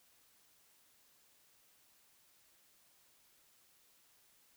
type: silence
effects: white hiss -69 dBFS RMS until 4.56 s

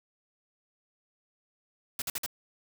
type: noise bursts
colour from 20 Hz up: white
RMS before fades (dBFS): -33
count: 4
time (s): 1.99-2.262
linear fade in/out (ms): 2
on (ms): 29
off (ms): 52
effects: none

